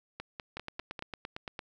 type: two click trains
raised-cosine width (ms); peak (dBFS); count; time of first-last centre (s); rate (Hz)
0.3; -23 / -22; 5 / 10; 0.2-0.992 / 0.57-1.592; 5.05 / 8.81
effects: none